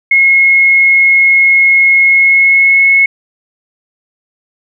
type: tone with pitch glide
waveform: sine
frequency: 2166 to 2186 Hz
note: C#7 to C#7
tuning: -41 to -25 cents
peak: -4 dBFS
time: 0.11-3.06 s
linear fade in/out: 5 ms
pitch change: +16 cents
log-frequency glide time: 2.04-2.89 s
effects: none